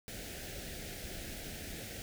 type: band-stop noise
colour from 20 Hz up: pink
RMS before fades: -44 dBFS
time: 0.08-2.02 s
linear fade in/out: 0 ms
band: 750 to 1500 Hz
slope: 48 dB/octave
effects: none